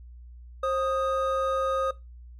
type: tone pair together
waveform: triangle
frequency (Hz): 532.7 / 1244.5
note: C5 / D#6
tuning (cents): +31 / 0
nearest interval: octave + minor third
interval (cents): 1469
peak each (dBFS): -24 / -26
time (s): 0.63-1.91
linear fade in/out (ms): 5
effects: noise-tail reverb RT60 0.2 s tail -18 dB re dry + added 60 Hz sine -43 dBFS peak until 2.39 s